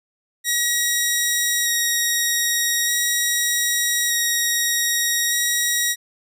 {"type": "tone with vibrato", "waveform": "10% pulse", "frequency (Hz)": 1897, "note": "A#6", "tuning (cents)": 30, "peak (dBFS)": -9, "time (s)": [0.44, 5.96], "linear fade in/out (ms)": 50, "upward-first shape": "square", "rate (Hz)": 0.41, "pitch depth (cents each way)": 8, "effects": []}